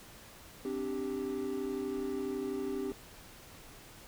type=chord; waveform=triangle; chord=C suspended second; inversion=none; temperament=equal; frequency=261.6 / 293.7 / 392 Hz; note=C4 / D4 / G4; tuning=0 / 0 / 0 cents; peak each=-37 / -38 / -34 dBFS; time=0.65-2.92 s; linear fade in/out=2 ms; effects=pink hiss -53 dBFS RMS until 4.07 s